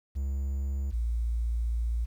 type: tone pair in turn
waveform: triangle / sine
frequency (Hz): 68 / 57.63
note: C#2 / A#1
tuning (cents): -33 / -19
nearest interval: minor third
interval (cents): 286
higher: first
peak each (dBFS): -26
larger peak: neither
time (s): 0.15-0.92 / 0.92-2.06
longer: second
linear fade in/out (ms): 20
effects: 10-bit

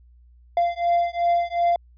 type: beating tone pair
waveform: triangle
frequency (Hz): 690 / 692.7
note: F5 / F5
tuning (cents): -21 / -14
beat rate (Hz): 2.7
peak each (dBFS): -20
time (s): 0.57-1.76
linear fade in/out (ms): 2
effects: added 60 Hz sine -49 dBFS peak until 1.97 s + resampled to 11025 Hz

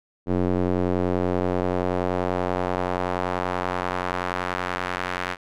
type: tone with band-pass filter sweep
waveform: square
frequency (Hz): 45.22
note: F#1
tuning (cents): -39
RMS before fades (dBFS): -25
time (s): 0.26-5.37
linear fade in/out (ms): 50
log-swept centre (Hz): 330 to 1700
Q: 1.1
effects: none

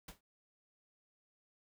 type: noise with exponential decay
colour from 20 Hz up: pink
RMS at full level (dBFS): -45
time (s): 0.08-0.21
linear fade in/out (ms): 5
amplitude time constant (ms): 27
effects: none

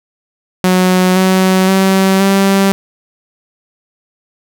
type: tone with pitch steps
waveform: sawtooth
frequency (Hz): 183.9 / 187.66 / 191.49 / 195.4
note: F#3 / F#3 / G3 / G3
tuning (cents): -10 / +25 / -40 / -5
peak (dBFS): -4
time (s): 0.64-2.72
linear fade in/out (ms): 0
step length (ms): 520
effects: none

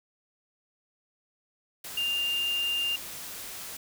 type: tone in noise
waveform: sine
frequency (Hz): 2800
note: F7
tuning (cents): +4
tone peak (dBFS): -26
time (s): 1.97-2.96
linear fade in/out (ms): 5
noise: white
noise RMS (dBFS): -40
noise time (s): 1.84-3.77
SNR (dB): +11
effects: none

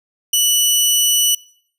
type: tone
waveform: 15% pulse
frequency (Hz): 2960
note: F#7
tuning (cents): 0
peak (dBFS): -5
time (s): 0.33-1.35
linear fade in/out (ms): 5
effects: noise-tail reverb RT60 0.6 s tail -23 dB re dry

